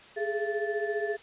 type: tone cluster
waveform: sine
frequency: 412 / 426.8 / 679 / 1751 Hz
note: G#4 / G#4 / F5 / A6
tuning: -14 / +47 / -49 / -9 cents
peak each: -31 / -33 / -36 / -36 dBFS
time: 0.16-1.17 s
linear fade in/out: 20 ms
effects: white hiss -51 dBFS RMS until 1.22 s + resampled to 8000 Hz